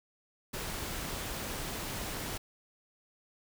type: noise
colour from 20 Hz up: pink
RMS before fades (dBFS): -38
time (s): 0.53-2.38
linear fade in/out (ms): 10
effects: none